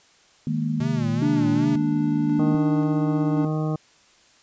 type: chord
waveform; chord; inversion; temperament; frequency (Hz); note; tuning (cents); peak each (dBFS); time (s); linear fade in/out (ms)
sine; D# suspended fourth; none; equal; 155.56 / 207.7 / 233.1; D#3 / G#3 / A#3; 0 / 0 / 0; -25 / -30 / -25; 0.47-2.55; 2
type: tone with vibrato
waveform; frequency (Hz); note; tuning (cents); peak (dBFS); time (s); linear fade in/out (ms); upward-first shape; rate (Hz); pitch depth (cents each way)
square; 123.2; B2; -4; -27; 0.8-1.76; 5; sine; 2.5; 150
type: tone with tremolo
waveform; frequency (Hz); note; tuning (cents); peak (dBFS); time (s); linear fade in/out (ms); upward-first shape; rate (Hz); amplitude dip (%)
triangle; 293.7; D4; 0; -18; 1.22-3.45; 2; square; 0.93; 25
type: harmonic tone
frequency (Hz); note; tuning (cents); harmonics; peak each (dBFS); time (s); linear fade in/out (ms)
155.1; D#3; -5; 1 / 2 / 3 / 4 / 5 / 7 / 8; -23 / -29 / -33 / -35 / -37 / -40 / -41; 2.39-3.76; 5
effects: white hiss -56 dBFS RMS until 4.42 s + resampled to 16000 Hz